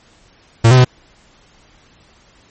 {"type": "tone with pitch steps", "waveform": "45% pulse", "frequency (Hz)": [114.2, 128.3, 126.2], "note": ["A#2", "C3", "B2"], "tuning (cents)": [-35, -34, 38], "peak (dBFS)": -5, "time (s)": [0.64, 0.847], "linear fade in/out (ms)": 10, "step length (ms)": 69, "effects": ["pink hiss -50 dBFS RMS until 2.5 s", "MP3 32 kbps"]}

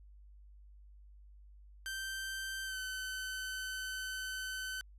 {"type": "tone with pitch glide", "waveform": "sawtooth", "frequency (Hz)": [1559, 1522.5], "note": ["G6", "F#6"], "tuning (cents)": [-10, 49], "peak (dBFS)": -35, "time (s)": [1.86, 4.81], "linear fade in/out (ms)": 0, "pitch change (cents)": -41, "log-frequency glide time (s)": [2.64, 2.78], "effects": ["added 50 Hz sine -54 dBFS peak until 4.98 s", "resampled to 32000 Hz"]}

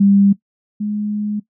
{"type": "tone pair in turn", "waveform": "sine", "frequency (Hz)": [199.1, 209], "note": ["G3", "G#3"], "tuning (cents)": [27, 11], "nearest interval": "minor second", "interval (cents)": 84, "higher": "second", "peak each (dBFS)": [-8, -18], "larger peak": "first", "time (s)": [[0, 0.33], [0.8, 1.4]], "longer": "second", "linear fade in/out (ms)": 10, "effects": ["noise-tail reverb RT60 0.1 s tail -18 dB re dry"]}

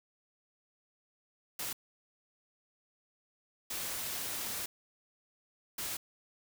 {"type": "noise bursts at uneven times", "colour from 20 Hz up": "white", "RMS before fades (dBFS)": -38, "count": 3, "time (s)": [[1.59, 1.73], [3.7, 4.66], [5.78, 5.97]], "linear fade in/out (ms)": 5, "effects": []}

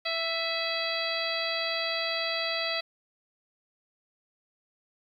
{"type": "harmonic tone with a mistuned harmonic", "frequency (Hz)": 662, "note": "E5", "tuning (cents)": 7, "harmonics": [1, 2, 3, 4, 5, 6, 7], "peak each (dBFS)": [-34, -38, -35, -36, -37, -35, -35], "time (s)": [0.05, 2.81], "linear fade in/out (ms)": 10, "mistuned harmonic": 4, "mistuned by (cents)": -52, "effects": ["10-bit"]}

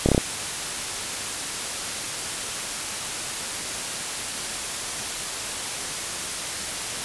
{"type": "slowing click train", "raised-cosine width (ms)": 2, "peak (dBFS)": -4, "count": 5, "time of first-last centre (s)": [0.06, 0.179], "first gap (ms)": 28, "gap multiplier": 1.04, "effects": ["white hiss -29 dBFS RMS until 7.04 s", "resampled to 24000 Hz"]}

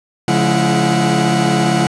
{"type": "tone cluster", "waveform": "40% pulse", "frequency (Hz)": [140.6, 174.7, 212.2, 335, 732], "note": ["C#3", "F3", "G#3", "E4", "F#5"], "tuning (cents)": [25, 1, 38, 28, -19], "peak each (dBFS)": -18, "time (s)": [0.28, 1.87], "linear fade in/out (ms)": 2, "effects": ["resampled to 22050 Hz", "7-bit"]}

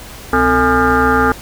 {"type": "tone with frequency modulation", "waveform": "sine", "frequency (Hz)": 830.6, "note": "G#5", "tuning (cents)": 0, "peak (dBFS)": -9, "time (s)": [0.33, 1.32], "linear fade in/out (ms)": 2, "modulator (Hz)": 191, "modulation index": 3.7, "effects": ["added 60 Hz sine -39 dBFS peak until 1.41 s", "pink hiss -34 dBFS RMS until 1.41 s"]}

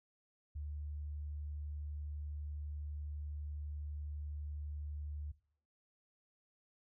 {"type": "tone", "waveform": "sine", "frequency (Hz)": 74, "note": "D2", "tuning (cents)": 14, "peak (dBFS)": -40, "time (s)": [0.55, 5.32], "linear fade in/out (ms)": 10, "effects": ["noise-tail reverb RT60 0.5 s tail -19 dB re dry"]}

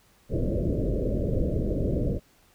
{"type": "low-pass noise", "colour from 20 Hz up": "pink", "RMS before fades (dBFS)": -26, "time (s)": [0.29, 2.2], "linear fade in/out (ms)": 50, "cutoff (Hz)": 610, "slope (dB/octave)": 96, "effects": ["pink hiss -61 dBFS RMS until 2.54 s"]}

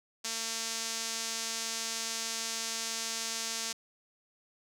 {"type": "tone with band-pass filter", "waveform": "sawtooth", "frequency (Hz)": 226.4, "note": "A3", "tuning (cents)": 50, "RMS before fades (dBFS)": -36, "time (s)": [0.24, 3.73], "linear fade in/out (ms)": 10, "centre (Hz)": 6100, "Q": 1.7, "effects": []}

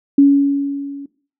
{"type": "tone with level ramp", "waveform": "sine", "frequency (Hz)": 280.5, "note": "C#4", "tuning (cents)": 21, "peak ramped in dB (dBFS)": [-4, -28], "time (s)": [0.18, 1.06], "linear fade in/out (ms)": 5, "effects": ["noise-tail reverb RT60 0.4 s tail -17 dB re dry"]}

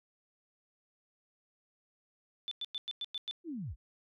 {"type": "tone bursts", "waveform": "sine", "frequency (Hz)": 3518, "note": "A7", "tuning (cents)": -1, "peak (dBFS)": -35, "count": 7, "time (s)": [2.48, 3.311], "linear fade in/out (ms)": 0, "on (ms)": 33, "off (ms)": 100}
{"type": "linear sweep", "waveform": "sine", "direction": "down", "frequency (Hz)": [361.4, 34.1], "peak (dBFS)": -37, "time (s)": [3.44, 3.76], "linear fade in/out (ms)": 50}
{"effects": []}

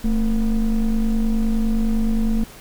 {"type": "ring-modulated tone", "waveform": "triangle", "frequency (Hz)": 123.47, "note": "B2", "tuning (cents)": 0, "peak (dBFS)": -11, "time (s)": [0.04, 2.44], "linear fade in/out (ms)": 5, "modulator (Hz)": 98.6, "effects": ["pink hiss -42 dBFS RMS until 2.6 s"]}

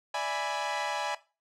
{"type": "chord", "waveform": "sawtooth", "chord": "E dominant seventh", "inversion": "third", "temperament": "equal", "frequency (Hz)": [587.3, 659.3, 830.6, 987.8], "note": ["D5", "E5", "G#5", "B5"], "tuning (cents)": [0, 0, 0, 0], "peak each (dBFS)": [-33, -34, -29, -32], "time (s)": [0.14, 1.15], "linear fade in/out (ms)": 5, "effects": ["noise-tail reverb RT60 0.3 s tail -17 dB re dry", "low-pass 6000 Hz 12 dB/octave"]}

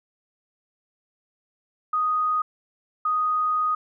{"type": "tone pair in turn", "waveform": "sine", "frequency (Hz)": [1244.5, 1244.5], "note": ["D#6", "D#6"], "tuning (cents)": [0, 0], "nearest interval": "unison", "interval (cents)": 0, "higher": "neither", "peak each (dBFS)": -20, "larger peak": "neither", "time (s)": [[1.93, 2.42], [3.05, 3.75]], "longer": "second", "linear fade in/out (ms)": 5, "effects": []}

